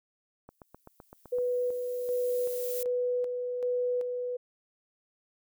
violet noise with exponential growth, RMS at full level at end -36 dBFS, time 0.48-2.83 s, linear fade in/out 2 ms, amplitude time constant 510 ms
click train, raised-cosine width 1 ms, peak -33 dBFS, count 8, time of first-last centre 0.49-1.385 s, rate 7.82 Hz
sine tone with tremolo, 493.9 Hz, B4, in tune, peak -26 dBFS, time 1.32-4.37 s, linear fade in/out 10 ms, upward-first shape square, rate 1.3 Hz, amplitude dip 40%
effects none

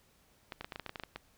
clicks, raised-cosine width 0.3 ms, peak -24 dBFS, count 12, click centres 0.522 / 0.61 / 0.645 / 0.722 / 0.759 / 0.797 / 0.863 / 0.894 / 0.958 / 0.998 / 1.036 / 1.16 s, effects pink hiss -67 dBFS RMS until 1.37 s

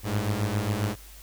sawtooth beating tone pair, 100.5 / 107.9 Hz, G2 / A2, +44 / -33 cents, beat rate 7.4 Hz, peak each -24 dBFS, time 0.03-0.96 s, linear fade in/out 50 ms, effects added 50 Hz sine -46 dBFS peak until 1.22 s + white hiss -50 dBFS RMS until 1.22 s

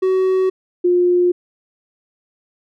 triangle / sine tone pair in turn, 375.8 / 355.4 Hz, F#4 / F4, +27 / +30 cents, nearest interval minor second, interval 97 cents, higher first, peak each -11 dBFS, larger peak neither, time 0.02-0.5 / 0.84-1.32 s, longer neither, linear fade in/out 10 ms, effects none

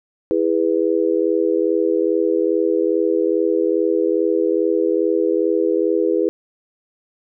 sine chord, E major, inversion none, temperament just, 329.6 / 412 / 494.4 Hz, E4 / G#4 / B4, 0 / -14 / +2 cents, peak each -19 / -19 / -20 dBFS, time 0.31-6.29 s, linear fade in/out 0 ms, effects none

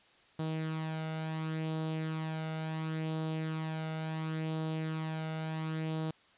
sawtooth tone with flanger, 158.6 Hz, D#3, 33 cents sharp, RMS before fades -36 dBFS, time 0.39-6.11 s, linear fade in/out 5 ms, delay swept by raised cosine 0.22 to 1.42 ms, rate 0.71 Hz, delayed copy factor +0.5, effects white hiss -63 dBFS RMS until 6.37 s + resampled to 8000 Hz

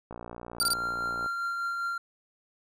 click train, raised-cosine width 1 ms, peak -26 dBFS, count 69, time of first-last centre 0.11-1.261 s, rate 59.1 Hz
25% pulse tone bursts, 4645 Hz, D8, 20 cents flat, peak -19 dBFS, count 3, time 0.6-0.733 s, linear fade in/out 0 ms, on 29 ms, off 23 ms
triangle tone with tremolo, 1383 Hz, F6, 17 cents flat, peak -26 dBFS, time 0.61-1.98 s, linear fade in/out 5 ms, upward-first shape triangle, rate 5 Hz, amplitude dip 30%
effects none

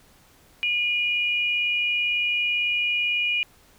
sine tone pair together, 2440 / 2902 Hz, D#7 / F#7, -34 / -34 cents, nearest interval minor third, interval 300 cents, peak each -22 / -27 dBFS, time 0.63-3.43 s, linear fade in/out 0 ms, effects pink hiss -56 dBFS RMS until 3.78 s

